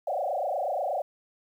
sine tone with frequency modulation, 659.3 Hz, E5, in tune, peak -26 dBFS, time 0.07-1.02 s, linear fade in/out 5 ms, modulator 28.3 Hz, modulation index 4, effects 10-bit

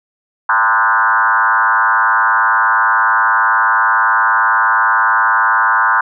sine tone with frequency modulation, 1244.5 Hz, D#6, in tune, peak -9 dBFS, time 0.49-6.01 s, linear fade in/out 5 ms, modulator 111 Hz, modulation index 3.2, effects none

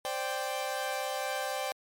sawtooth chord, C suspended second, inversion none, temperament equal, 523.3 / 587.3 / 784 Hz, C5 / D5 / G5, 0 / 0 / 0 cents, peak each -33 / -33 / -31 dBFS, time 0.05-1.72 s, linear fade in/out 0 ms, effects MP3 64 kbps

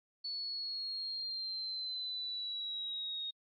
sine linear sweep, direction down, 4435 to 3729 Hz, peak -37 dBFS, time 0.24-3.31 s, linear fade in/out 10 ms, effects AAC 32 kbps

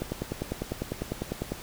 click train, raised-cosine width 2 ms, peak -16 dBFS, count 16, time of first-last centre 0.02-1.52 s, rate 10 Hz, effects pink hiss -43 dBFS RMS until 1.62 s

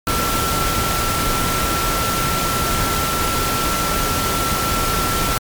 sine tone in noise, 1345 Hz, E6, 34 cents sharp, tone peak -22 dBFS, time 0.07-5.38 s, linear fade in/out 2 ms, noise pink, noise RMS -20 dBFS, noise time 0.07-5.38 s, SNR -5 dB, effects MP3 96 kbps

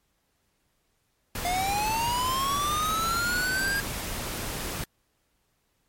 pink noise, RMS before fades -33 dBFS, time 1.35-4.84 s, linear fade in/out 2 ms
square linear sweep, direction up, 698.5 to 1629 Hz, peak -26 dBFS, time 1.45-3.8 s, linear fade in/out 0 ms
effects pink hiss -72 dBFS RMS until 5.88 s + MP3 64 kbps

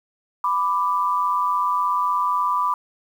sine tone pair together, 993.5 / 1177 Hz, B5 / D6, +10 / +3 cents, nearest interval minor third, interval 293 cents, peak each -21 dBFS, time 0.44-2.74 s, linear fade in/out 2 ms, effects 8-bit

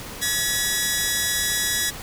10% pulse tone pair together, 1692 / 1935.3 Hz, G#6 / B6, +32 / -36 cents, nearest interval major second, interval 232 cents, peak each -15 dBFS, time 0.21-1.91 s, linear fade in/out 20 ms, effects pink hiss -36 dBFS RMS until 2.02 s

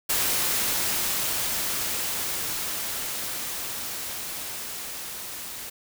white noise with level ramp, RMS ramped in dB -24 to -37 dBFS, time 0.09-5.7 s, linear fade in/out 10 ms, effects none

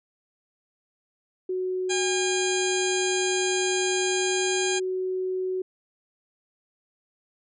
sine tone with pitch glide, 370 to 372.1 Hz, F#4 to F#4, 0 to +10 cents, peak -25 dBFS, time 1.49-5.62 s, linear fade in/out 5 ms, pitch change +10 cents, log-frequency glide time 4.02-4.58 s
harmonic tone, 810 Hz, G#5, 43 cents flat, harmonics 1 / 2 / 3 / 4 / 5 / 6 / 8 / 9 / 10, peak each -34 / -33 / -33 / -33 / -37 / -38 / -33 / -33 / -36 dBFS, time 1.89-4.8 s, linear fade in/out 20 ms
effects none

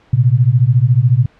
sine beating tone pair, 116.54 / 130.54 Hz, A#2 / C3, 0 / -4 cents, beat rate 14 Hz, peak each -11 dBFS, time 0.13-1.26 s, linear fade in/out 5 ms, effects pink hiss -50 dBFS RMS until 1.39 s + low-pass 3000 Hz 12 dB/octave

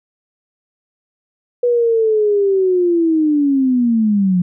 sine linear sweep, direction down, 490 to 174.8 Hz, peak -11 dBFS, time 1.63-4.42 s, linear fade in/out 5 ms, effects none

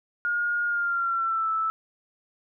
sine tone with pitch glide, 1426 to 1315.2 Hz, F6 to E6, +36 to -4 cents, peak -23 dBFS, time 0.25-1.7 s, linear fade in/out 0 ms, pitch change -140 cents, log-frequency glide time 0.66-1.5 s, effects none

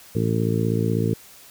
harmonic tone, 56.1 Hz, A1, 34 cents sharp, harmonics 2 / 3 / 4 / 5 / 6 / 7 / 8, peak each -23 / -25 / -27 / -31 / -30 / -31 / -28 dBFS, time 0.15-1.14 s, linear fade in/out 5 ms, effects white hiss -47 dBFS RMS until 1.5 s

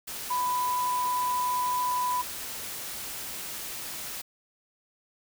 sine tone in noise, 994 Hz, B5, 11 cents sharp, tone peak -25 dBFS, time 0.3-2.22 s, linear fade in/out 10 ms, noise white, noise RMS -37 dBFS, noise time 0.07-4.22 s, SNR +9 dB, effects none

